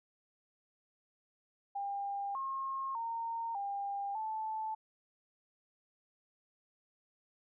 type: tone with pitch steps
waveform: sine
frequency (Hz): 800 / 1076 / 919 / 800 / 875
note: G5 / C6 / A#5 / G5 / A5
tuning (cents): +35 / +48 / -25 / +35 / -10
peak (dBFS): -35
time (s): 1.75-4.75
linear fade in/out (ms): 10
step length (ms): 600
effects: none